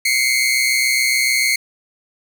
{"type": "tone pair together", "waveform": "sawtooth", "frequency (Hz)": [2093, 2220], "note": ["C7", "C#7"], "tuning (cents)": [0, 2], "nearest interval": "minor second", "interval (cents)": 102, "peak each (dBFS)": [-14, -14], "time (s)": [0.05, 1.56], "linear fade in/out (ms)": 5, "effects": []}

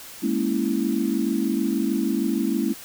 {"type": "chord", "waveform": "sine", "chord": "A# half-diminished seventh", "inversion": "third", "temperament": "equal with one note detuned", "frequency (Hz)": [207.7, 234.2, 277.2, 329.6], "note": ["G#3", "A#3", "C#4", "E4"], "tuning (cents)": [0, 8, 0, 0], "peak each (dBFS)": -26, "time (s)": [0.22, 2.74], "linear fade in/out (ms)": 20, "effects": ["white hiss -41 dBFS RMS until 2.84 s"]}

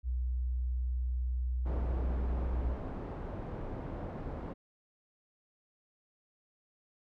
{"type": "tone", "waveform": "sine", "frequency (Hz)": 62, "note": "B1", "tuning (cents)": 7, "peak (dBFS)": -30, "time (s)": [0.03, 2.78], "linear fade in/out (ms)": 50}
{"type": "low-pass noise", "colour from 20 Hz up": "pink", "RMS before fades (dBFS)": -40, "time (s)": [1.65, 4.54], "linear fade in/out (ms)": 20, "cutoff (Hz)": 790, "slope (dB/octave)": 12}
{"effects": []}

